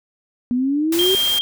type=exponential sweep; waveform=sine; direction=up; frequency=239.9 to 389.3 Hz; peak=-16 dBFS; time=0.51-1.15 s; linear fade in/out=0 ms
type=noise; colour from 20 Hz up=white; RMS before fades=-26 dBFS; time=0.92-1.39 s; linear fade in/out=5 ms
type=tone; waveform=sine; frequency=3198 Hz; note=G7; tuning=34 cents sharp; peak=-16 dBFS; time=0.99-1.41 s; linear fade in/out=0 ms
effects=none